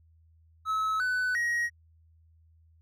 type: tone with pitch steps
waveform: triangle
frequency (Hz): 1293 / 1499 / 1890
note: E6 / F#6 / A#6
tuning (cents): -34 / +22 / +23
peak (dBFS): -24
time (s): 0.65-1.7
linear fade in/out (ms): 50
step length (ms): 350
effects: added 81 Hz sine -58 dBFS peak until 2.81 s